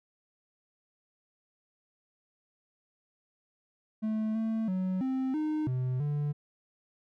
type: tone with pitch steps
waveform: triangle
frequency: 217.6 / 222.6 / 186.1 / 262.1 / 307.5 / 127.5 / 146.6 Hz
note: A3 / A3 / F#3 / C4 / D#4 / C3 / D3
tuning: -19 / +20 / +10 / +3 / -20 / -44 / -3 cents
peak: -26 dBFS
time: 4.02-6.33 s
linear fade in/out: 20 ms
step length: 330 ms
effects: none